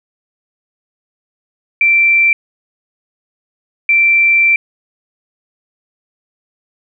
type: tone bursts at uneven times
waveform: sine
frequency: 2347 Hz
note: D7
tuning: 2 cents flat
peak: -7 dBFS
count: 2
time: 1.81-2.33 / 3.89-4.56 s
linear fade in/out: 2 ms
effects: none